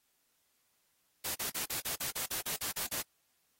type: noise bursts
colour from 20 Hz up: white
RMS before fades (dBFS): -36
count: 12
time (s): 1.24-3.022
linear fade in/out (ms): 10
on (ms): 110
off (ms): 42
effects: white hiss -75 dBFS RMS until 3.59 s + AAC 48 kbps